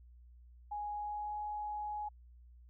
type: tone with pitch glide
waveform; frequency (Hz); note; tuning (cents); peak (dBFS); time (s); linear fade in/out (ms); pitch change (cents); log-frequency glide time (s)
sine; 830.6 to 838.3; G#5 to G#5; 0 to +16; -37; 0.71-2.09; 10; +16; 0.91-1.35
effects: added 60 Hz sine -55 dBFS peak until 2.69 s